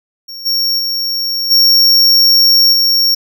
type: tone with level steps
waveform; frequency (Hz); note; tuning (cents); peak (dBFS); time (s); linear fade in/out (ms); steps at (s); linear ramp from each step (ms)
square; 5520; F8; -21; -26 / -12 / -15 / -6 / -9; 0.28-3.15; 10; 0.45 / 0.78 / 1.5 / 2.72; 20
effects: none